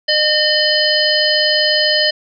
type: harmonic tone with a mistuned harmonic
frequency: 608 Hz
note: D#5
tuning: 40 cents flat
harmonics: 1 / 3 / 5 / 7 / 8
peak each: -18 / -18 / -18 / -18 / -18 dBFS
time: 0.08-2.11 s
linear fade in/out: 10 ms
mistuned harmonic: 8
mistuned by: +36 cents
effects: none